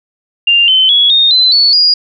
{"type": "tone with pitch steps", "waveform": "sine", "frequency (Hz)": [2794, 3065, 3361, 3687, 4044, 4435, 4865], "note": ["F7", "G7", "G#7", "A#7", "B7", "C#8", "D#8"], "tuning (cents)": [0, -40, 20, -20, 40, 0, -40], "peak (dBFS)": -5, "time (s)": [0.47, 1.94], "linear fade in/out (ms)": 5, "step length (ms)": 210, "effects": []}